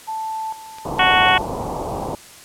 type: tone with tremolo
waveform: sine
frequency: 880 Hz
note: A5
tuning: in tune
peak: -23 dBFS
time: 0.07-1.43 s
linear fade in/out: 20 ms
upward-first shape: square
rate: 1.1 Hz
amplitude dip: 75%
type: clicks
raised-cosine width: 0.2 ms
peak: -20 dBFS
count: 3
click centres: 0.785 / 0.986 / 1.286 s
type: low-pass noise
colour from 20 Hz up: white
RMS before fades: -26 dBFS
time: 0.85-2.15 s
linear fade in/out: 2 ms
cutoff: 1000 Hz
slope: 48 dB/octave
type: harmonic tone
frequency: 370 Hz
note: F#4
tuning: in tune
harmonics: 2 / 3 / 4 / 5 / 6 / 7 / 8 / 9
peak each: -17 / -19 / -20 / -21 / -22 / -22 / -23 / -24 dBFS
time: 0.99-1.38 s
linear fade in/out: 5 ms
effects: white hiss -42 dBFS RMS until 2.44 s + low-pass 11000 Hz 12 dB/octave